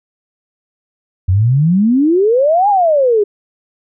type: exponential two-way sweep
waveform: sine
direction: up then down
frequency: 87.31 to 843 to 398.4 Hz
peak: -8 dBFS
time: 1.28-3.24 s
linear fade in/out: 10 ms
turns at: 2.69 s
effects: none

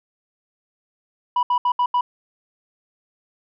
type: tone bursts at uneven times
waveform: sine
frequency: 981 Hz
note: B5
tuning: 12 cents flat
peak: -13 dBFS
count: 5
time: 1.36-1.43 / 1.5-1.58 / 1.65-1.72 / 1.79-1.86 / 1.94-2.01 s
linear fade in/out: 5 ms
effects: tanh soft clip ceiling -15 dBFS

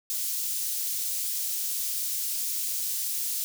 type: high-pass noise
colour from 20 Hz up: white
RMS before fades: -30 dBFS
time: 0.1-3.44 s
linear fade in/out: 0 ms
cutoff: 5000 Hz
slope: 12 dB/octave
effects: none

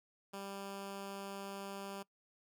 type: tone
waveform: 10% pulse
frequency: 197.3 Hz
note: G3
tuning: 11 cents sharp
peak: -35 dBFS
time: 0.33-2.03 s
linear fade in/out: 10 ms
effects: noise-tail reverb RT60 0.1 s tail -22 dB re dry

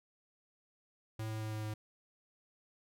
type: tone with pitch steps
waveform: square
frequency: 110 / 109.37 / 108.74 / 108.11 / 107.49 Hz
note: A2 / A2 / A2 / A2 / A2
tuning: 0 / -10 / -20 / -30 / -40 cents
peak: -38 dBFS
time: 1.19-1.74 s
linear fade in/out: 5 ms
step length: 110 ms
effects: none

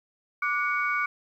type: tone cluster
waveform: sine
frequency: 1174 / 1459 / 2241 Hz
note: D6 / F#6 / C#7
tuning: -1 / -25 / +18 cents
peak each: -28 dBFS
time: 0.42-1.06 s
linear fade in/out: 5 ms
effects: tanh soft clip ceiling -14 dBFS + 10-bit

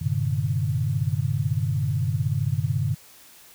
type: tone cluster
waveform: sine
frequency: 97.6 / 116.2 / 132.1 / 149.9 Hz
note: G2 / A#2 / C3 / D3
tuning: -7 / -5 / +17 / +36 cents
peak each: -27 dBFS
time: 0.01-2.95 s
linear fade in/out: 10 ms
effects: white hiss -50 dBFS RMS until 3.54 s

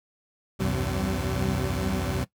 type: tone cluster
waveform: 20% pulse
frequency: 64.7 / 82.6 / 95.9 / 128.2 / 189.4 Hz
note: C2 / E2 / G2 / C3 / F#3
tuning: -19 / +4 / -37 / -35 / +41 cents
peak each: -27 dBFS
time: 0.59-2.25 s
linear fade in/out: 20 ms
effects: noise-tail reverb RT60 0.1 s tail -18 dB re dry

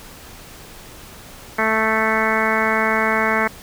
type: harmonic tone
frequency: 220 Hz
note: A3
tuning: in tune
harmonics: 1 / 2 / 3 / 4 / 5 / 6 / 7 / 8 / 9 / 10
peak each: -25 / -25 / -25 / -25 / -25 / -25 / -25 / -25 / -25 / -25 dBFS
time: 1.58-3.48 s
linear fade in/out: 10 ms
effects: pink hiss -40 dBFS RMS until 3.62 s

